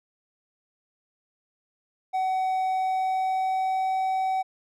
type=tone with pitch glide; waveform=triangle; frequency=753 to 758.7 Hz; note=F#5 to F#5; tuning=+30 to +43 cents; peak=-21 dBFS; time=2.13-4.43 s; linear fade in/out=20 ms; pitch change=+13 cents; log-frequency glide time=2.7-3.97 s; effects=none